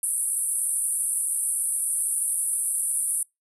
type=band-pass noise; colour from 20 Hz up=white; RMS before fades=-26 dBFS; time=0.03-3.23 s; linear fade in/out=2 ms; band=8800 to 11000 Hz; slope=96 dB/octave; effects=noise-tail reverb RT60 0.2 s tail -26 dB re dry